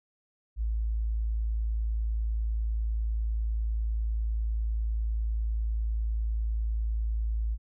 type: tone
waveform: sine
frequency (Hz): 55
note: A1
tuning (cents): 0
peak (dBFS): -26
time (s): 0.56-7.58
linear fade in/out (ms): 50
effects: none